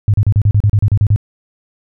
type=tone bursts; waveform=sine; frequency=103.83 Hz; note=G#2; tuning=in tune; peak=-7 dBFS; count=12; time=0.08-1.161 s; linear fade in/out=0 ms; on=58 ms; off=35 ms; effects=none